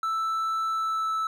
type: tone with pitch glide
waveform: triangle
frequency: 1321 to 1311.9 Hz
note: E6 to E6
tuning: +3 to -9 cents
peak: -23 dBFS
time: 0.03-1.27 s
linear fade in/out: 2 ms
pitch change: -12 cents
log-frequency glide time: 0.68-1.12 s
effects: none